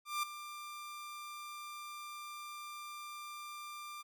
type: tone with ADSR envelope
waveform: sawtooth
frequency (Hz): 1189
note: D6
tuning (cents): +21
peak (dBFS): -28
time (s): 0.05-4.03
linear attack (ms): 180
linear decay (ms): 6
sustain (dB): -13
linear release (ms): 23
effects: none